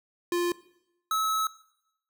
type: tone pair in turn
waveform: square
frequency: 349.2 / 1294.3 Hz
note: F4 / E6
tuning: 0 / -32 cents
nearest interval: octave + major seventh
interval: 2268 cents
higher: second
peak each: -25 dBFS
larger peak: neither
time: 0.32-0.52 / 1.11-1.47 s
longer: second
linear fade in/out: 2 ms
effects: noise-tail reverb RT60 0.8 s tail -19 dB re dry